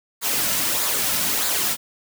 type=noise with flanger; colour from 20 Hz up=white; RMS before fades=-22 dBFS; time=0.21-1.77 s; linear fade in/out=50 ms; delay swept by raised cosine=0.34 to 2.64 ms; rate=1.6 Hz; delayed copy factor=-0.5; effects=none